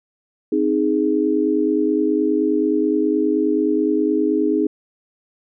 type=chord; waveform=sine; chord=Ab major; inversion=first; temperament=equal; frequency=261.6 / 311.1 / 415.3 Hz; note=C4 / Eb4 / Ab4; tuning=0 / 0 / 0 cents; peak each=-22 / -18 / -20 dBFS; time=0.52-4.67 s; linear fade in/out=5 ms; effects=none